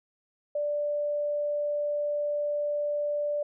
sine tone, 587.3 Hz, D5, in tune, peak -26 dBFS, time 0.55-3.43 s, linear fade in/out 5 ms, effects none

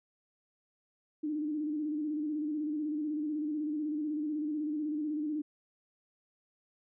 sine tone with vibrato, 302.2 Hz, D4, 50 cents sharp, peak -31 dBFS, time 1.23-5.42 s, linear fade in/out 10 ms, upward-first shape square, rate 16 Hz, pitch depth 46 cents each way, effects none

